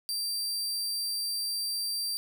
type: tone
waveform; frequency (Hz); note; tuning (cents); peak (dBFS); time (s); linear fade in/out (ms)
sawtooth; 4699; D8; 0; -27; 0.09-2.17; 0
effects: none